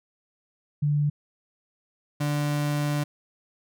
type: tone pair in turn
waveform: sine / 35% pulse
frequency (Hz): 146.83 / 146.83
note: D3 / D3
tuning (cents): 0 / 0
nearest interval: unison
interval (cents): 0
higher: neither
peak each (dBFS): -20 / -22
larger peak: first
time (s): 0.82-1.1 / 2.2-3.04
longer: second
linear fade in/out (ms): 10
effects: none